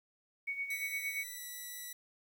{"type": "tone with tremolo", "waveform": "sine", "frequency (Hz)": 2231, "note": "C#7", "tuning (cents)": 11, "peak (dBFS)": -33, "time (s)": [0.47, 1.24], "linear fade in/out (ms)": 10, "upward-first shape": "sine", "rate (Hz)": 8.7, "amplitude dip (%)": 65}
{"type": "tone with pitch glide", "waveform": "5% pulse", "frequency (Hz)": [1975.5, 1958.5], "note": ["B6", "B6"], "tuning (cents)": [0, -15], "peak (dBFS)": -33, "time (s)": [0.7, 1.93], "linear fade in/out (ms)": 5, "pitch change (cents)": -15, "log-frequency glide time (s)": [1.34, 1.41]}
{"effects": ["11-bit"]}